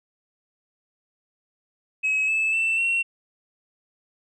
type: tone with pitch steps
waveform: sine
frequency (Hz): 2560 / 2614 / 2669 / 2725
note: D#7 / E7 / E7 / F7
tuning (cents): +49 / -15 / +21 / -43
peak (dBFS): -18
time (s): 2.03-3.03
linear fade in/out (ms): 20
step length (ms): 250
effects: tanh soft clip ceiling -18 dBFS